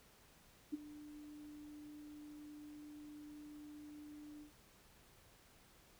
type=tone with ADSR envelope; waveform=sine; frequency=297.8 Hz; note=D4; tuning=24 cents sharp; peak=-35 dBFS; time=0.72-4.52 s; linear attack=19 ms; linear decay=21 ms; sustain=-16 dB; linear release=110 ms; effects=pink hiss -66 dBFS RMS until 5.99 s